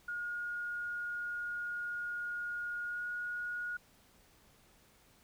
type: tone with pitch glide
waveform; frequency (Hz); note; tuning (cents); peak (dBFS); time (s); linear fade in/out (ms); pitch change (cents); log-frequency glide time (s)
sine; 1432 to 1445.3; F6 to F#6; +43 to -41; -36; 0.08-3.77; 5; +16; 2.86-3.03
effects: pink hiss -65 dBFS RMS until 5.23 s